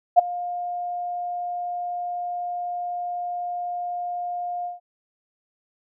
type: tone with ADSR envelope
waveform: sine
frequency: 708 Hz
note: F5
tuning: 23 cents sharp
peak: -6 dBFS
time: 0.16-4.8 s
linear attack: 28 ms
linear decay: 11 ms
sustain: -20 dB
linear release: 150 ms
effects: none